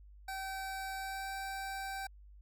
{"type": "tone with pitch glide", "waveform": "25% pulse", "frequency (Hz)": [771, 776.8], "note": ["G5", "G5"], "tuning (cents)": [-29, -16], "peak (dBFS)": -35, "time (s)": [0.28, 2.07], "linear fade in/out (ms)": 5, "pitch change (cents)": 13, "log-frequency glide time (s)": [0.96, 1.3], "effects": ["added 50 Hz sine -53 dBFS peak until 2.41 s"]}